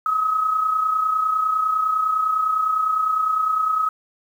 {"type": "tone pair together", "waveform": "sine", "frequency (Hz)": [1247.1, 1277], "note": ["D#6", "D#6"], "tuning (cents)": [4, 45], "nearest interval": "unison", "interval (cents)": 41, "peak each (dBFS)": [-27, -18], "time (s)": [0.06, 3.89], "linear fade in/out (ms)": 2, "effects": ["8-bit"]}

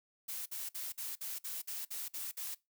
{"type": "noise bursts", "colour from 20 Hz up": "blue", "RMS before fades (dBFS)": -41, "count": 10, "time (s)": [0.28, 2.548], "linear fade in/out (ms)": 10, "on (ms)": 180, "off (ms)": 52, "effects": ["noise-tail reverb RT60 0.2 s tail -21 dB re dry"]}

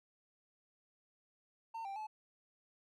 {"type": "tone with pitch steps", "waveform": "triangle", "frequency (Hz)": [906, 787, 862], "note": ["A#5", "G5", "A5"], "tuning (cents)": [-50, 7, -36], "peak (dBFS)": -39, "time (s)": [1.74, 2.07], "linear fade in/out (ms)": 10, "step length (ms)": 110, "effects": []}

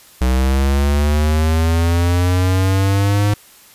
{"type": "linear sweep", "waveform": "square", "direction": "up", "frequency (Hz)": [62.4, 103.83], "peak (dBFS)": -13, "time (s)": [0.21, 3.34], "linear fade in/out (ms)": 5, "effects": ["white hiss -45 dBFS RMS until 3.74 s", "resampled to 32000 Hz"]}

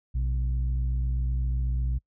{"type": "tone pair together", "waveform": "sine", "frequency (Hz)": [60.8, 128.83], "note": ["B1", "C3"], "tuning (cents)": [-26, -26], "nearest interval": "octave + minor second", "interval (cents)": 1300, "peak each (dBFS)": [-23, -31], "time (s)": [0.14, 1.99], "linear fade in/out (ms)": 20, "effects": ["noise-tail reverb RT60 0.1 s tail -26 dB re dry", "tanh soft clip ceiling -20 dBFS"]}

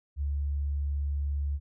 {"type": "tone", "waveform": "sine", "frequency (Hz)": 71.4, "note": "D2", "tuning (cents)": -48, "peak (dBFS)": -27, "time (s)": [0.16, 1.6], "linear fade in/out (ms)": 50, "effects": []}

